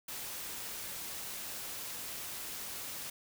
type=noise; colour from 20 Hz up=white; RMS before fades=-42 dBFS; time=0.08-3.1 s; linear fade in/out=5 ms; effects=none